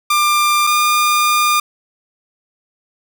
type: tone pair in turn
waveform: sawtooth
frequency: 1193 / 1207.6 Hz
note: D6 / D6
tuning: +27 / +48 cents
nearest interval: unison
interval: 21 cents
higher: second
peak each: -8 dBFS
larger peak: neither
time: 0.1-0.67 / 0.67-1.6 s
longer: second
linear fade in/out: 5 ms
effects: none